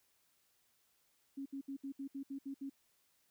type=tone bursts; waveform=sine; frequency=274.2 Hz; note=C#4; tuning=19 cents flat; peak=-40 dBFS; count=9; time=1.37-2.698 s; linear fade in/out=10 ms; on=88 ms; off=67 ms; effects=white hiss -75 dBFS RMS until 3.3 s